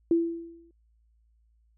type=tone with exponential decay; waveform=sine; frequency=335.1 Hz; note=E4; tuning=29 cents sharp; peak=-17 dBFS; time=0.11-0.71 s; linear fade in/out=2 ms; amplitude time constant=130 ms; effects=added 56 Hz sine -62 dBFS peak until 1.77 s